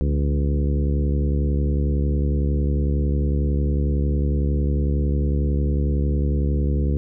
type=harmonic tone with a mistuned harmonic; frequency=71 Hz; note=C#2; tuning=42 cents sharp; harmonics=1 / 2 / 3 / 4 / 5 / 6 / 7; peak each=-19 / -25 / -29 / -31 / -33 / -35 / -36 dBFS; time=0.01-6.97 s; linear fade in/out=0 ms; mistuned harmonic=2; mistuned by=+54 cents; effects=none